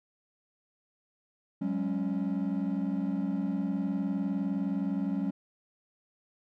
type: chord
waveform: triangle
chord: F# suspended second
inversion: none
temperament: equal with one note detuned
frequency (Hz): 185 / 204.6 / 277.2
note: F#3 / G#3 / C#4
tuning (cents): 0 / -26 / 0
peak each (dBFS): -30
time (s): 1.61-5.31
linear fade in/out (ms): 10
effects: tanh soft clip ceiling -21 dBFS